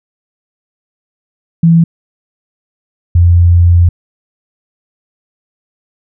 sine tone pair in turn, 166.4 / 86.68 Hz, E3 / F2, +17 / -12 cents, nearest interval major seventh, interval 1129 cents, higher first, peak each -3 dBFS, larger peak neither, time 1.63-1.84 / 3.15-3.89 s, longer second, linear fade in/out 5 ms, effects none

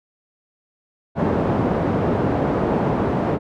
pink band-pass noise, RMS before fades -20 dBFS, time 1.15-3.39 s, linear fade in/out 50 ms, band 130 to 740 Hz, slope 12 dB/octave, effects none

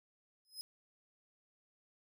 sawtooth tone with exponential growth, 5090 Hz, D#8, 39 cents sharp, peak -36 dBFS, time 0.45-0.61 s, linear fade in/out 0 ms, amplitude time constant 33 ms, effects none

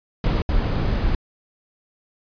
brown noise bursts at uneven times, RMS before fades -20 dBFS, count 2, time 0.24-0.42 / 0.49-1.15 s, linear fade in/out 2 ms, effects resampled to 11025 Hz

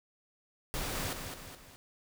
pink noise with echo, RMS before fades -36 dBFS, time 0.74-1.13 s, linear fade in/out 0 ms, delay 210 ms, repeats 3, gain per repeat -6 dB, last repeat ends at 1.76 s, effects none

